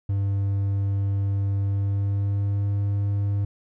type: tone with pitch glide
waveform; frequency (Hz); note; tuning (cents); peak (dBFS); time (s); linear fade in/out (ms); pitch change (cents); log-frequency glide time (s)
triangle; 99.1 to 100.77; G2 to G2; +19 to +48; -19; 0.09-3.45; 5; +29; 1.62-2.72
effects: none